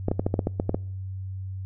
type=clicks; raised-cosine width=2 ms; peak=-10 dBFS; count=10; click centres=0.084 / 0.115 / 0.195 / 0.265 / 0.341 / 0.392 / 0.471 / 0.599 / 0.694 / 0.745 s; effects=noise-tail reverb RT60 0.7 s tail -26 dB re dry + added 95 Hz sine -31 dBFS peak until 1.65 s